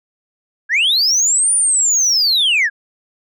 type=linear two-way sweep; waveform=sine; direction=up then down; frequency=1568 to 9510 to 1568 Hz; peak=-9 dBFS; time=0.69-2.7 s; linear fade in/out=50 ms; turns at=1.54 s; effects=tanh soft clip ceiling -10 dBFS